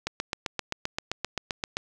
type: click train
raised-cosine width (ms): 0.2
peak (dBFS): -11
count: 14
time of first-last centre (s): 0.07-1.769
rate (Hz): 7.65
effects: none